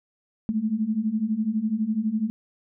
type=beating tone pair; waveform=sine; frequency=210 / 222 Hz; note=G#3 / A3; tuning=+19 / +16 cents; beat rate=12 Hz; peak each=-27 / -24 dBFS; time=0.49-2.3 s; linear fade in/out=0 ms; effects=none